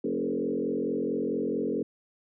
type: tone with frequency modulation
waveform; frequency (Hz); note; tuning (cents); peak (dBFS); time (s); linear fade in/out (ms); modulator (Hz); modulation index
sine; 347.5; F4; -9; -26; 0.04-1.83; 5; 44.5; 3
effects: none